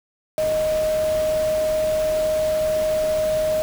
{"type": "tone in noise", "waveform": "sine", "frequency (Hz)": 622.3, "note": "D#5", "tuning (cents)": 0, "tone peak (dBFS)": -18, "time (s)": [0.38, 3.62], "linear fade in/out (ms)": 0, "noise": "pink", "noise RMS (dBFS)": -33, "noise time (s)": [0.38, 3.62], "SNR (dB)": 12, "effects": []}